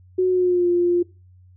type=tone with pitch glide; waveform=sine; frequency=368.9 to 350.4 Hz; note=F#4 to F4; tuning=-5 to +6 cents; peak=-15 dBFS; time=0.18-1.03 s; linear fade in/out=10 ms; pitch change=-89 cents; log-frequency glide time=0.29-0.68 s; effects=noise-tail reverb RT60 0.3 s tail -22 dB re dry + added 91 Hz sine -47 dBFS peak until 1.56 s